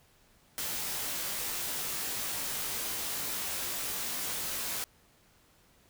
white noise with comb filter, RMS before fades -35 dBFS, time 0.58-4.84 s, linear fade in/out 0 ms, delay 19 ms, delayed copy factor -0.8, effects pink hiss -64 dBFS RMS until 5.89 s

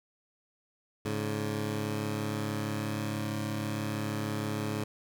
15% pulse tone pair together, 106.23 / 141.7 Hz, G#2 / C#3, +40 / +38 cents, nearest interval perfect fourth, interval 498 cents, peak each -26 / -30 dBFS, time 1.05-4.84 s, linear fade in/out 5 ms, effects none

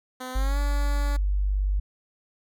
10% pulse tone with pitch glide, 255.2 to 286.5 Hz, C4 to D4, -43 to -43 cents, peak -25 dBFS, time 0.2-1.17 s, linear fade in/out 10 ms, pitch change +200 cents, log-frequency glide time 0.32-0.59 s
sine tone, 49 Hz, G1, in tune, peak -21 dBFS, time 0.35-1.8 s, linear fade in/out 10 ms
effects none

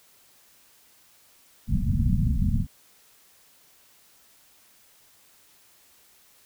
pink low-pass noise, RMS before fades -23 dBFS, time 1.67-2.67 s, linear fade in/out 50 ms, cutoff 240 Hz, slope 96 dB/octave, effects white hiss -58 dBFS RMS until 6.45 s

